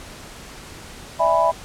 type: chord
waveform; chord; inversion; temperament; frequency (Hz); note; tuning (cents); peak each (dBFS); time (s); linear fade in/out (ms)
sine; E dominant seventh; third; just; 593.3 / 659.3 / 824.1 / 988.9; D5 / E5 / G#5 / B5; +18 / 0 / -14 / +2; -24 / -18 / -24 / -18; 1.19-1.52; 20
effects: pink hiss -39 dBFS RMS until 1.64 s + low-pass 10000 Hz 12 dB/octave